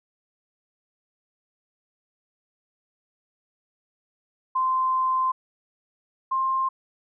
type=tone pair in turn; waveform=sine; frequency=1039 / 1056.6 Hz; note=C6 / C6; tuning=-12 / +17 cents; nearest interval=unison; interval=29 cents; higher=second; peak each=-20 / -21 dBFS; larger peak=first; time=4.55-5.32 / 6.31-6.69 s; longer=first; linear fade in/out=10 ms; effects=none